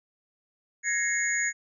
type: tone cluster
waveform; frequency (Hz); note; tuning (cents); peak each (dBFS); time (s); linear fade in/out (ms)
sine; 1677 / 1866 / 2155 / 6780; G#6 / A#6 / C#7 / G#8; +16 / +1 / -49 / +35; -30; 0.83-1.53; 50
effects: none